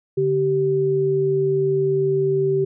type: tone pair together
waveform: sine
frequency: 144.57 / 387.3 Hz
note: D3 / G4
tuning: -27 / -21 cents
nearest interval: octave + perfect fourth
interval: 1706 cents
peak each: -24 / -17 dBFS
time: 0.17-2.65 s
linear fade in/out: 10 ms
effects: none